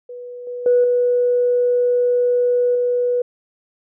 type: tone with level steps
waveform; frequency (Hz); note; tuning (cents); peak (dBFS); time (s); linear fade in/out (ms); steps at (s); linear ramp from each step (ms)
sine; 490; B4; -14; -30 / -25 / -10 / -13 / -15; 0.09-3.22; 5; 0.47 / 0.66 / 0.84 / 2.75; 2
effects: tanh soft clip ceiling -6 dBFS